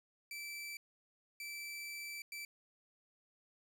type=tone bursts at uneven times; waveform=sawtooth; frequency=2325 Hz; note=D7; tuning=18 cents flat; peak=-40 dBFS; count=3; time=0.31-0.77 / 1.4-2.22 / 2.32-2.45 s; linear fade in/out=2 ms; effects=none